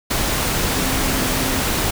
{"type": "tone in noise", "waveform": "sine", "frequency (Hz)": 261.6, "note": "C4", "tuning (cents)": 0, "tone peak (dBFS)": -27, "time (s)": [0.74, 1.61], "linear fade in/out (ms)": 10, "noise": "pink", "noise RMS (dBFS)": -20, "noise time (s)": [0.1, 1.91], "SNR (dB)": -10, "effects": []}